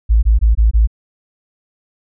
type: tone bursts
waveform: sine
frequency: 55 Hz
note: A1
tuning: in tune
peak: -7 dBFS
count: 5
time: 0.09-0.874 s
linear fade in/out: 20 ms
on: 140 ms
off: 21 ms
effects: none